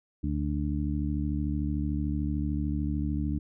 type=harmonic tone; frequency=73.42 Hz; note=D2; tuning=in tune; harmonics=1 / 2 / 3 / 4; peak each=-30 / -33 / -34 / -33 dBFS; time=0.23-3.39 s; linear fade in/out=10 ms; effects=none